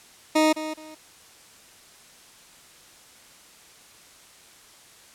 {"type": "tone with echo", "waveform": "20% pulse", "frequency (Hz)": 311.1, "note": "D#4", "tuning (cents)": 0, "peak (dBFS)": -12, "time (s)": [0.35, 0.53], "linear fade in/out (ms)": 10, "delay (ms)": 210, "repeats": 2, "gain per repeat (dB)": -12, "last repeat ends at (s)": 0.95, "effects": ["white hiss -51 dBFS RMS until 5.14 s", "low-pass 10000 Hz 12 dB/octave"]}